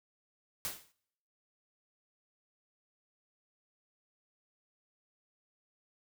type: noise with exponential decay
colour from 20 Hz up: white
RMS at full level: -34 dBFS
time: 0.65-0.92 s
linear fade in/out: 0 ms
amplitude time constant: 57 ms
effects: noise-tail reverb RT60 0.8 s tail -26 dB re dry